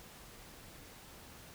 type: silence
effects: pink hiss -54 dBFS RMS until 1.54 s

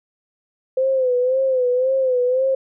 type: tone with vibrato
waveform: sine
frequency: 513 Hz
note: C5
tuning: 34 cents flat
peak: -15 dBFS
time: 0.77-2.55 s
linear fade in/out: 5 ms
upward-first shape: sine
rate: 1.9 Hz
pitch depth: 70 cents each way
effects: none

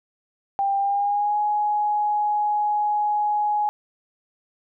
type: tone with pitch glide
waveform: sine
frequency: 793 to 836.3 Hz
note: G5 to G#5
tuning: +20 to +12 cents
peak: -19 dBFS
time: 0.59-3.69 s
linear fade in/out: 0 ms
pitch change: +92 cents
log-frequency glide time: 0.78-1.38 s
effects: none

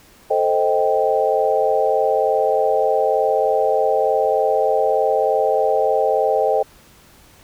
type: chord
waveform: sine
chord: A half-diminished seventh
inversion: none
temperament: equal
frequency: 440 / 523.3 / 622.3 / 784 Hz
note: A4 / C5 / Eb5 / G5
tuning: 0 / 0 / 0 / 0 cents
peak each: -20 dBFS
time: 0.3-6.63 s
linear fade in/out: 10 ms
effects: pink hiss -49 dBFS RMS until 7.43 s

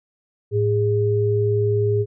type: tone pair together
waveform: sine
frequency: 108.54 / 409.8 Hz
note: A2 / G#4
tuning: -23 / -23 cents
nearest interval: octave + major seventh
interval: 2300 cents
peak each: -19 dBFS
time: 0.51-2.06 s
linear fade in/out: 50 ms
effects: none

